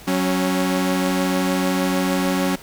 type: tone pair together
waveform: sawtooth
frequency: 186.05 / 275.8 Hz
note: F#3 / C#4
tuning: +10 / -9 cents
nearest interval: perfect fifth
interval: 681 cents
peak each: -17 dBFS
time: 0.07-2.56 s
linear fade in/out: 10 ms
effects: pink hiss -42 dBFS RMS until 2.62 s